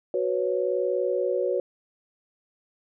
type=chord; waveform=sine; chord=F# suspended fourth; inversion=none; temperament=equal; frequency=370 / 493.9 / 554.4 Hz; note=F#4 / B4 / C#5; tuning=0 / 0 / 0 cents; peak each=-27 dBFS; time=0.14-1.6 s; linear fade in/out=2 ms; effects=none